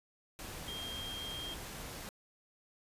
sine tone in noise, 3211 Hz, G7, 41 cents sharp, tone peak -41 dBFS, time 0.68-1.54 s, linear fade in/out 0 ms, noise pink, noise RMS -45 dBFS, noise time 0.39-2.09 s, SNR +1 dB, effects resampled to 32000 Hz

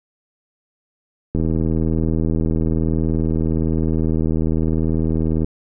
click train, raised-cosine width 3 ms, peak -8 dBFS, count 329, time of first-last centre 1.35-5.445 s, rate 80.1 Hz, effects none

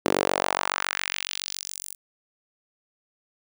sawtooth tone with high-pass filter sweep, 47.16 Hz, F#1, 34 cents sharp, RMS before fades -28 dBFS, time 0.05-1.95 s, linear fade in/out 10 ms, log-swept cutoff 340 to 10000 Hz, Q 1.7, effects none

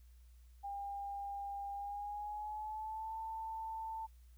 sine tone with pitch glide, 802 to 889.9 Hz, G5 to A5, +39 to +19 cents, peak -40 dBFS, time 0.63-4.07 s, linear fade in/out 20 ms, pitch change +180 cents, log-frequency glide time 1.73-3.17 s, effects added 60 Hz sine -57 dBFS peak until 4.37 s + white hiss -75 dBFS RMS until 4.37 s

